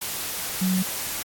sine tone in noise, 185.5 Hz, F#3, 5 cents sharp, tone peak -20 dBFS, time 0.61-0.83 s, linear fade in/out 10 ms, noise white, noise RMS -30 dBFS, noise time 0.01-1.23 s, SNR +7 dB, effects AAC 64 kbps

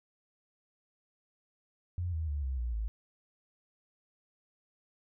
sine tone with pitch steps, 88.3 / 80.04 / 72.56 / 65.77 / 59.62 / 54.04 Hz, F2 / D#2 / D2 / C2 / A#1 / A1, +20 / +50 / -20 / +10 / +40 / -30 cents, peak -31 dBFS, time 1.98-2.88 s, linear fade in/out 0 ms, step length 150 ms, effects none

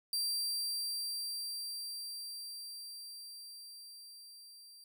sawtooth tone with level ramp, 4710 Hz, D8, 4 cents sharp, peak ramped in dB -29 to -51 dBFS, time 0.13-4.84 s, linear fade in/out 2 ms, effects none

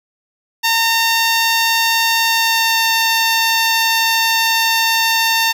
10% pulse tone with pitch glide, 912 to 906.2 Hz, A#5 to A#5, -38 to -49 cents, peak -4 dBFS, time 0.63-5.53 s, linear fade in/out 20 ms, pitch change -11 cents, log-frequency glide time 2.21-2.85 s, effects none

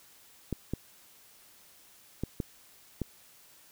clicks, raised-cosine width 3 ms, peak -18 dBFS, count 5, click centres 0.527 / 0.736 / 2.236 / 2.402 / 3.017 s, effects white hiss -58 dBFS RMS until 3.71 s

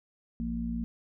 harmonic tone, 57.9 Hz, A#1, 11 cents flat, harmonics 1 / 3 / 4, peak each -36 / -38 / -32 dBFS, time 0.4-0.84 s, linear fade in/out 0 ms, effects none

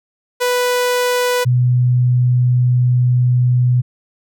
sawtooth / sine tone pair in turn, 493.9 / 124.19 Hz, B4 / B2, 0 / +10 cents, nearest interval 2 octaves, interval 2390 cents, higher first, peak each -10 dBFS, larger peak neither, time 0.4-1.45 / 1.45-3.82 s, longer second, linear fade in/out 20 ms, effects none

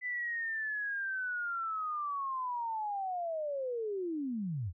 sine linear sweep, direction down, 2006 to 75.6 Hz, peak -33 dBFS, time 0.01-4.73 s, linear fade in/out 50 ms, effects none

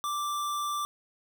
square tone, 1174.7 Hz, D6, in tune, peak -30 dBFS, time 0.04-0.85 s, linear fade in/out 0 ms, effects none

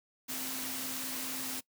sine tone in noise, 260.6 Hz, C4, 7 cents flat, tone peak -45 dBFS, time 0.28-1.61 s, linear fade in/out 20 ms, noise white, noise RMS -38 dBFS, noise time 0.28-1.61 s, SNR -10 dB, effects noise-tail reverb RT60 0.1 s tail -22 dB re dry + high-pass 100 Hz 12 dB/octave

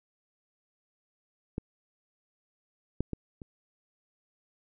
clicks, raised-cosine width 3 ms, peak -19 / -15 / -20 / -30 dBFS, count 4, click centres 1.581 / 3.006 / 3.133 / 3.418 s, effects none

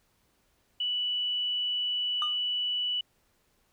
sine tone, 2960 Hz, F#7, in tune, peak -27 dBFS, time 0.8-3.01 s, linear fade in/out 5 ms
triangle tone with exponential decay, 1217 Hz, D#6, 39 cents flat, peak -25 dBFS, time 2.22-2.38 s, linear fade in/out 1 ms, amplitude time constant 34 ms
effects pink hiss -70 dBFS RMS until 3.72 s

